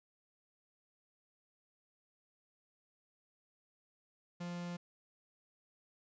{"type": "tone", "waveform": "45% pulse", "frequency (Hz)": 174.61, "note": "F3", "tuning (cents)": 0, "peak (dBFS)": -40, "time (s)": [4.4, 4.77], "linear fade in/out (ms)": 10, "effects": ["resampled to 16000 Hz"]}